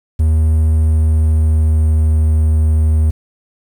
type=tone with pitch glide; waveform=triangle; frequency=78.6 to 78.1 Hz; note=D#2 to D#2; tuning=+18 to +7 cents; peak=-7 dBFS; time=0.19-3.11 s; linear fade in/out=10 ms; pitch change=-11 cents; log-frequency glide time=0.93-2.27 s; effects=7-bit